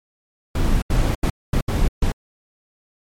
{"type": "noise bursts at uneven times", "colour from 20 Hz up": "brown", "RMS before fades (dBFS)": -17, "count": 6, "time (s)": [[0.55, 0.82], [0.9, 1.15], [1.23, 1.3], [1.53, 1.61], [1.68, 1.88], [2.02, 2.12]], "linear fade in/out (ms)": 5, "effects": ["MP3 64 kbps"]}